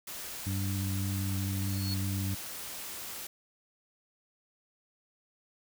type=noise; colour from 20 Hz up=white; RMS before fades=-41 dBFS; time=0.07-3.27 s; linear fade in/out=5 ms
type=harmonic tone; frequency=97.1 Hz; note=G2; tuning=16 cents flat; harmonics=1 / 2 / 3; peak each=-31 / -37 / -41 dBFS; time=0.46-2.35 s; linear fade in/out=10 ms
type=tone with exponential growth; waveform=sine; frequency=4361 Hz; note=C#8; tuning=29 cents flat; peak=-33 dBFS; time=1.49-1.94 s; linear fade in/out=2 ms; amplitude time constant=97 ms
effects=none